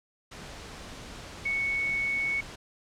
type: tone in noise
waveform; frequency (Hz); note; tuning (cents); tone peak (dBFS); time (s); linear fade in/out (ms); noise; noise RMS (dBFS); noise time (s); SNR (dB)
sine; 2217; C#7; 0; -26; 1.45-2.41; 10; pink; -43; 0.31-2.56; +14
effects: low-pass 7000 Hz 12 dB/octave